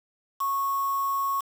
sine tone with quantisation, 1100 Hz, C#6, 14 cents flat, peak -24 dBFS, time 0.4-1.41 s, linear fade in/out 10 ms, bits 6, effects none

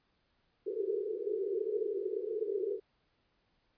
pink band-pass noise, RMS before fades -35 dBFS, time 0.66-2.8 s, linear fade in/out 10 ms, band 380 to 450 Hz, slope 96 dB/octave, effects pink hiss -75 dBFS RMS until 3.77 s + resampled to 11025 Hz

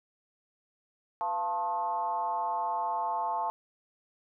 sine tone with frequency modulation, 880 Hz, A5, in tune, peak -28 dBFS, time 1.21-3.5 s, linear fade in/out 0 ms, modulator 191 Hz, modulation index 0.98, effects none

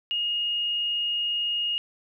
sine tone, 2859 Hz, F7, 40 cents sharp, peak -24 dBFS, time 0.11-1.78 s, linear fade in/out 0 ms, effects 11-bit

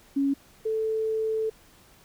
sine tone pair in turn, 277.2 / 440 Hz, C#4 / A4, 0 / 0 cents, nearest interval minor sixth, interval 800 cents, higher second, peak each -21 / -24 dBFS, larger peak first, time 0.16-0.34 / 0.65-1.5 s, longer second, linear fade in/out 10 ms, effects pink hiss -56 dBFS RMS until 2.04 s

